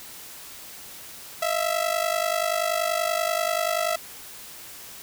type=ring-modulated tone; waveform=sawtooth; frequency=660 Hz; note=E5; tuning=2 cents sharp; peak=-16 dBFS; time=1.42-3.96 s; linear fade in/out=2 ms; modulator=25.2 Hz; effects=white hiss -42 dBFS RMS until 5.02 s